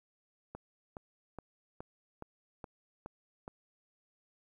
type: click train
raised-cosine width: 1 ms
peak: -29 dBFS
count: 8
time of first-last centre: 0.55-3.479 s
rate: 2.39 Hz
effects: 11-bit